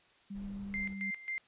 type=tone with pitch glide; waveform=sine; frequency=199.1 to 195.79 Hz; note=G3 to G3; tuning=+27 to -2 cents; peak=-39 dBFS; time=0.3-1.11 s; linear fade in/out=10 ms; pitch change=-29 cents; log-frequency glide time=0.79-0.89 s
type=noise; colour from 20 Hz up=brown; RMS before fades=-50 dBFS; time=0.34-0.95 s; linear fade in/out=20 ms
type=tone with tremolo; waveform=sine; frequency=2093 Hz; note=C7; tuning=in tune; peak=-34 dBFS; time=0.74-1.38 s; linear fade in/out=0 ms; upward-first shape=square; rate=3.7 Hz; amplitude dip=80%
effects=white hiss -65 dBFS RMS until 1.47 s + resampled to 8000 Hz